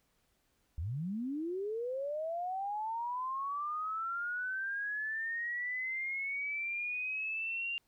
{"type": "linear sweep", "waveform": "sine", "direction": "up", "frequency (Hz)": [69.3, 2794], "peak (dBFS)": -34, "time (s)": [0.78, 7.78], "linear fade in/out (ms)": 0, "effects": ["pink hiss -75 dBFS RMS until 7.87 s"]}